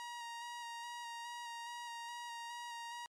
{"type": "tone with vibrato", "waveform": "sawtooth", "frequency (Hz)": 945, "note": "A#5", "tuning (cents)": 23, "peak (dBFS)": -40, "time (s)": [0, 3.06], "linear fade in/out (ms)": 0, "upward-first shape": "square", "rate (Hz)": 2.4, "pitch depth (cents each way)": 16, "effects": ["low-pass 9000 Hz 12 dB/octave", "MP3 96 kbps"]}